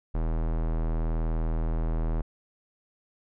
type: tone with low-pass filter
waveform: square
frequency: 40.41 Hz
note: E1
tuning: 34 cents flat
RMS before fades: -27 dBFS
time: 0.14-2.22 s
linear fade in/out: 10 ms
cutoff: 1000 Hz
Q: 0.8
effects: none